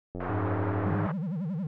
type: click train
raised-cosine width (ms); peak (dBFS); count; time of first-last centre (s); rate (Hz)
2; -24; 73; 0.15-0.949; 90.1
type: band-pass noise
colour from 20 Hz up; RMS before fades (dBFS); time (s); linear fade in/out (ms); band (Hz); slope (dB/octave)
pink; -36; 0.2-1.12; 5; 500 to 1500; 24
type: harmonic tone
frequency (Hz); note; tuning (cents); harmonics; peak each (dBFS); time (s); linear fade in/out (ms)
102.2; G#2; -27; 1 / 3 / 4; -29 / -34 / -38; 0.29-1.07; 10
type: tone with vibrato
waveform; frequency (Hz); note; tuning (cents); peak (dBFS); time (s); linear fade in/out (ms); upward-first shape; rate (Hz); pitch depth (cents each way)
triangle; 174.61; F3; 0; -27; 0.86-1.67; 2; sine; 11; 260
effects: none